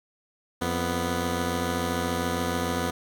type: tone pair together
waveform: 10% pulse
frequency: 87 / 247.1 Hz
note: F2 / B3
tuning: -6 / +1 cents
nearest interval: octave + tritone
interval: 1807 cents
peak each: -20 / -20 dBFS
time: 0.61-2.91 s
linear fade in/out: 10 ms
effects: none